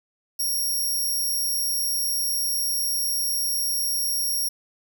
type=tone; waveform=5% pulse; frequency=5588 Hz; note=F8; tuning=in tune; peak=-17 dBFS; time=0.39-4.49 s; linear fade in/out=10 ms; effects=none

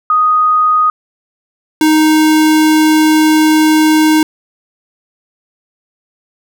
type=tone pair in turn; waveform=sine / square; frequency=1244.5 / 311.1 Hz; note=D#6 / D#4; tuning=0 / 0 cents; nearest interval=2 octaves; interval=2400 cents; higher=first; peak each=-7 dBFS; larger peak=neither; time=0.1-0.9 / 1.81-4.23 s; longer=second; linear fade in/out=2 ms; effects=none

